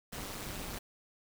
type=noise with amplitude modulation; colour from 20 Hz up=pink; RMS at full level=-38 dBFS; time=0.12-0.79 s; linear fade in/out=10 ms; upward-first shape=sine; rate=202 Hz; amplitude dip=80%; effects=none